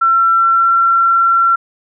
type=tone with pitch glide; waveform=sine; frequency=1351 to 1359.6 Hz; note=E6 to F6; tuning=+42 to -47 cents; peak=-8 dBFS; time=0.01-1.56 s; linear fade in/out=10 ms; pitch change=+11 cents; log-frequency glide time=0.45-0.75 s; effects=none